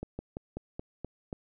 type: slowing click train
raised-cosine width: 2 ms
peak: -23 dBFS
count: 7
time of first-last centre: 0.03-1.328 s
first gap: 160 ms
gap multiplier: 1.12
effects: none